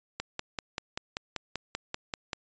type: click train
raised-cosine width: 0.2 ms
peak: -15 dBFS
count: 12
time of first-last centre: 0.2-2.332 s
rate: 5.16 Hz
effects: resampled to 16000 Hz